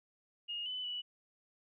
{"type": "tone with pitch steps", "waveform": "sine", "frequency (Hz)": [2854, 3009, 2952], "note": ["F7", "F#7", "F#7"], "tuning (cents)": [37, 28, -5], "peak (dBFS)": -37, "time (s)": [0.48, 1.02], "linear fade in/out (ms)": 20, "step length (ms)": 180, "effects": []}